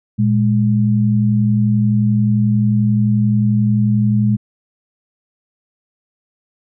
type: tone pair together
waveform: sine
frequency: 116.54 / 207.9 Hz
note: A#2 / G#3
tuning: 0 / +2 cents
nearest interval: minor seventh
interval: 1002 cents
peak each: -14 dBFS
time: 0.18-4.37 s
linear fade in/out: 20 ms
effects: none